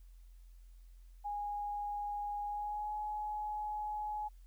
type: tone with pitch glide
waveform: sine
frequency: 824 to 843.3 Hz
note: G#5 to G#5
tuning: -14 to +26 cents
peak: -36 dBFS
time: 1.24-4.29 s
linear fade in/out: 20 ms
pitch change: +40 cents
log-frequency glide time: 2.45-2.93 s
effects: added 43 Hz sine -53 dBFS peak until 4.46 s + white hiss -75 dBFS RMS until 4.46 s